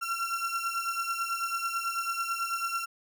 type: beating tone pair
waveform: 35% pulse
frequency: 1360 / 1369.1 Hz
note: F6 / F6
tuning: -46 / -35 cents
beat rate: 9.1 Hz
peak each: -30 / -32 dBFS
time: 0.01-2.86 s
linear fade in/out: 20 ms
effects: none